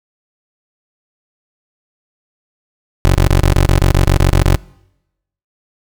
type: tone bursts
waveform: 20% pulse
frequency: 46.25 Hz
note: F#1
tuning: in tune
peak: -3 dBFS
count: 12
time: 3.05-4.558 s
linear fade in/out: 0 ms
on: 100 ms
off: 28 ms
effects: noise-tail reverb RT60 0.9 s tail -24 dB re dry